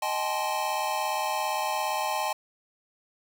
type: chord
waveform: square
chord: A half-diminished seventh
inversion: second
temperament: equal with one note detuned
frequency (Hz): 622.3 / 784 / 861.4 / 1046.5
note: Eb5 / G5 / A5 / C6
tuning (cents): 0 / 0 / -37 / 0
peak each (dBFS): -35 / -33 / -31 / -34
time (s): 0.02-2.33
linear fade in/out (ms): 5
effects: none